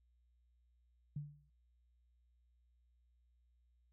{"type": "tone with exponential decay", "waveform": "sine", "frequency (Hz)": 146.5, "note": "D3", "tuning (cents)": -4, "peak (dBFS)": -37, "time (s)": [1.16, 1.5], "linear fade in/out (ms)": 5, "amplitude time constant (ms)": 72, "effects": ["added 60 Hz sine -70 dBFS peak until 3.92 s"]}